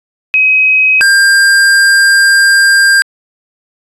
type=tone pair in turn; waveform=sine / square; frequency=2535 / 1596.9 Hz; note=D#7 / G6; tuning=+32 / +32 cents; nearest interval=minor sixth; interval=800 cents; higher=first; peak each=-5 dBFS; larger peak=neither; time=0.34-1.01 / 1.01-3.02 s; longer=second; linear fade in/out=0 ms; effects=resampled to 24000 Hz